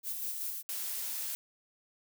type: noise with tremolo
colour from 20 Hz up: violet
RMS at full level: -36 dBFS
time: 0.03-0.63 s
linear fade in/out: 50 ms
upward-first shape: square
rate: 5.3 Hz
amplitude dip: 30%
type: noise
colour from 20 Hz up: blue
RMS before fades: -37 dBFS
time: 0.69-1.35 s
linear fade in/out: 0 ms
effects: none